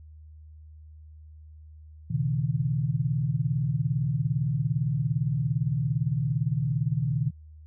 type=tone cluster; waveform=sine; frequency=120 / 137.6 / 157.5 Hz; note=B2 / C#3 / D#3; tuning=-49 / -12 / +21 cents; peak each=-28 dBFS; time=2.1-7.31 s; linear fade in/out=10 ms; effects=added 77 Hz sine -45 dBFS peak until 7.66 s